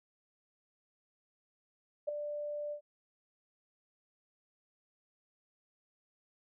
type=tone with ADSR envelope; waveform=sine; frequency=590 Hz; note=D5; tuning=8 cents sharp; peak=-28 dBFS; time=2.07-2.81 s; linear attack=18 ms; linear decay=5 ms; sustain=-8 dB; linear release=91 ms; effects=none